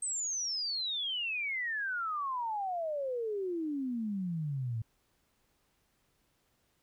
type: exponential sweep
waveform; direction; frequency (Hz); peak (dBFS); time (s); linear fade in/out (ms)
sine; down; 8372 to 108.4; -32; 0.02-4.82; 5
effects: pink hiss -74 dBFS RMS until 6.82 s